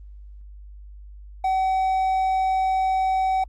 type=tone; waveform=triangle; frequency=759 Hz; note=F#5; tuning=44 cents sharp; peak=-17 dBFS; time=1.44-3.44 s; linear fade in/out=5 ms; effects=added 50 Hz sine -39 dBFS peak until 3.48 s + Opus 24 kbps